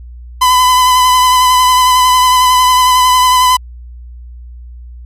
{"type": "tone with vibrato", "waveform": "45% pulse", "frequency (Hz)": 1007, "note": "B5", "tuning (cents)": 33, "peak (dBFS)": -6, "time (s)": [0.41, 3.57], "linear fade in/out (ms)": 10, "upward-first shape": "sine", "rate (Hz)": 11, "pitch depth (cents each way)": 21, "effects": ["added 60 Hz sine -28 dBFS peak until 5.05 s", "resampled to 32000 Hz"]}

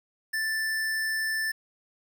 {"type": "tone", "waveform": "square", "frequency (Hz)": 1764, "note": "A6", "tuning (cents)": 4, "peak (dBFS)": -27, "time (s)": [0.33, 1.52], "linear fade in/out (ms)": 10, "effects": ["9-bit"]}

